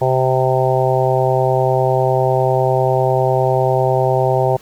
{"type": "harmonic tone", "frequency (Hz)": 130, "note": "C3", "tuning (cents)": -11, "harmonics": [1, 3, 4, 5, 6, 7], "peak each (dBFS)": [-18, -19, -19, -19, -20, -23], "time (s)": [0.01, 4.57], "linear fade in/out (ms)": 10, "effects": ["pink hiss -45 dBFS RMS until 4.61 s"]}